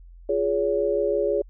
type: chord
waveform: sine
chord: Db major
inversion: first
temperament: equal with one note detuned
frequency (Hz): 349.2 / 415.3 / 565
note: F4 / Ab4 / Db5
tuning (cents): 0 / 0 / +33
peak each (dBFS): -28 / -23 / -24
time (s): 0.29-1.42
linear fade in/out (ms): 5
effects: added 43 Hz sine -43 dBFS peak until 1.49 s

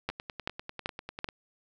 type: two click trains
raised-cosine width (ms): 0.3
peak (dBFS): -14 / -22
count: 4 / 13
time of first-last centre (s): 0.09-1.244 / 0.1-1.288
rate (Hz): 2.6 / 10.1
effects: none

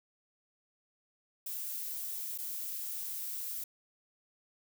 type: noise with dropouts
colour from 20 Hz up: violet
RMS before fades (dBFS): -39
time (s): 1.46-3.64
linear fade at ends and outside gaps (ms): 5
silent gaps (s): 2.378-2.385
effects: none

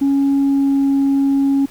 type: tone with pitch glide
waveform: sine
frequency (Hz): 277.2 to 275.6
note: C#4 to C#4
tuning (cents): 0 to -10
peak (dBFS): -10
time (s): 0.01-1.66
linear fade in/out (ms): 10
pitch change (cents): -10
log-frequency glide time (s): 0.37-0.81
effects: tanh soft clip ceiling -10 dBFS + pink hiss -44 dBFS RMS until 1.7 s

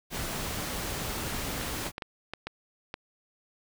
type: noise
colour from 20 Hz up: pink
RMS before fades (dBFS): -34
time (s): 0.1-1.92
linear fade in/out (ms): 50
type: clicks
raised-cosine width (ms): 0.3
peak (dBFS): -19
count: 7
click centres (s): 1.612 / 1.866 / 1.981 / 2.022 / 2.336 / 2.47 / 2.941
effects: none

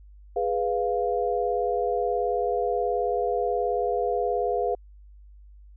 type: chord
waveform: sine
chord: F diminished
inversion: first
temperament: equal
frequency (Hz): 415.3 / 493.9 / 698.5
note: Ab4 / Cb5 / F5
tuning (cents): 0 / 0 / 0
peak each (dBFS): -27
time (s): 0.36-4.75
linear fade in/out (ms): 5
effects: added 50 Hz sine -46 dBFS peak until 5.76 s

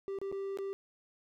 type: tone with dropouts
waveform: triangle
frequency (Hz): 392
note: G4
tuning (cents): 0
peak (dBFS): -33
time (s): 0.08-0.73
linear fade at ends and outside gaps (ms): 0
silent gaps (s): 0.187-0.215 / 0.316-0.325 / 0.573-0.587
effects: none

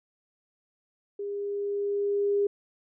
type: tone with level ramp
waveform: sine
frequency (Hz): 404.9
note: G#4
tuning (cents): -44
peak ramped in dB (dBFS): -31 to -21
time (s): 1.19-2.47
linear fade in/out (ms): 5
effects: none

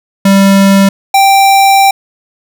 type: tone pair in turn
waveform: square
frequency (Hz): 196 / 784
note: G3 / G5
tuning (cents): 0 / 0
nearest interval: 2 octaves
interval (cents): 2400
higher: second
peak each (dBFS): -4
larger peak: neither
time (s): 0.25-0.89 / 1.14-1.91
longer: second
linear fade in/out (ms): 5
effects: none

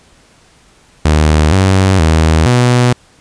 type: tone with pitch steps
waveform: sawtooth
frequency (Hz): 76.8 / 95.4 / 79.7 / 123.1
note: D#2 / G2 / D#2 / B2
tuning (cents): -22 / -47 / +42 / -5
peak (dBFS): -3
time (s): 1.05-2.93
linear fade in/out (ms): 5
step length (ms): 470
effects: pink hiss -47 dBFS RMS until 3.2 s + resampled to 22050 Hz

